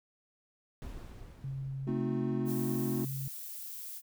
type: noise with exponential decay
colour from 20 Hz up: brown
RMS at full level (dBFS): -41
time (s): 0.82-3.17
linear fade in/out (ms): 0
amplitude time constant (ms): 510
type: tone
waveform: sine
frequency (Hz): 134.9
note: C#3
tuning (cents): -47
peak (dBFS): -35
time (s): 1.44-3.28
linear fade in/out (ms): 2
type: chord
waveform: triangle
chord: A diminished seventh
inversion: none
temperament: equal with one note detuned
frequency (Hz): 220 / 261.6 / 311.1 / 360.9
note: A3 / C4 / Eb4 / Gb4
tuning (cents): 0 / 0 / 0 / -43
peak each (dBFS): -33 / -35 / -37 / -35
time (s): 1.87-3.05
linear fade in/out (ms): 5
type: noise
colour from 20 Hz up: violet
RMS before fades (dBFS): -43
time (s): 2.45-4.02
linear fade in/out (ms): 50
effects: none